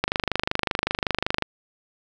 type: click train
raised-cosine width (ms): 0.3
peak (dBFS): -5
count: 36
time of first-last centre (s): 0.04-1.423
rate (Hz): 25.3
effects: none